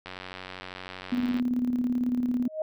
click train, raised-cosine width 0.3 ms, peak -22 dBFS, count 125, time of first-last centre 0.06-1.398 s, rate 92.7 Hz
sine tone with tremolo, 246.9 Hz, B3, in tune, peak -22 dBFS, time 1.12-2.48 s, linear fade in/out 5 ms, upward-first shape square, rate 18 Hz, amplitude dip 45%
sine tone with exponential growth, 625 Hz, D#5, 8 cents sharp, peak -23 dBFS, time 2.4-2.62 s, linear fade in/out 2 ms, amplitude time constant 47 ms
effects none

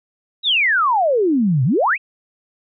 sine exponential two-way sweep, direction down then up, 3951 to 120.5 to 2771 Hz, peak -13 dBFS, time 0.43-1.98 s, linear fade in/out 50 ms, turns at 1.64 s, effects none

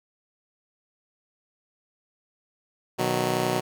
10% pulse chord, B major, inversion none, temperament just, 123.47 / 154.34 / 185.21 Hz, B2 / D#3 / F#3, 0 / -14 / +2 cents, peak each -20 / -22 / -20 dBFS, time 2.98-3.61 s, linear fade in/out 20 ms, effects none

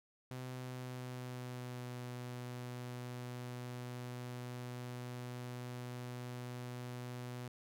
sawtooth tone with pitch glide, 127.4 to 123.49 Hz, C3 to B2, -46 to 0 cents, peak -39 dBFS, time 0.31-7.48 s, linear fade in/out 0 ms, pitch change -54 cents, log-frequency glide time 0.47-1.99 s, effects none

